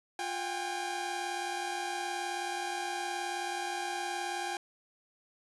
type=tone cluster; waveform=sawtooth; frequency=351.9 / 770 / 809 Hz; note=F4 / G5 / G#5; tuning=+13 / -31 / -46 cents; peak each=-37 / -36 / -32 dBFS; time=0.19-4.57 s; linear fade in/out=2 ms; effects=resampled to 24000 Hz